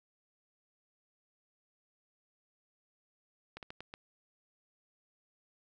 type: slowing click train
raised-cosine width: 0.3 ms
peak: -28 dBFS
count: 5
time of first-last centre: 3.57-3.939 s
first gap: 58 ms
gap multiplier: 1.32
effects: none